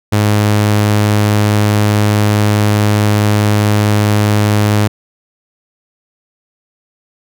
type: tone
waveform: sawtooth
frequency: 104.7 Hz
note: G#2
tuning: 15 cents sharp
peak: -5 dBFS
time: 0.12-4.88 s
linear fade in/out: 10 ms
effects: none